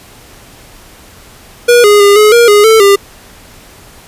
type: tone with pitch steps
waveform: square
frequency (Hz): 481.5 / 413.2 / 404.4 / 424.1 / 472.6 / 413.2 / 443.5 / 399.2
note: B4 / G#4 / G#4 / G#4 / A#4 / G#4 / A4 / G4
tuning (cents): -44 / -9 / -46 / +36 / +24 / -9 / +14 / +32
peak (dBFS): -3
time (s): 1.68-2.96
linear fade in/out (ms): 10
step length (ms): 160
effects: pink hiss -37 dBFS RMS until 4.07 s + resampled to 32000 Hz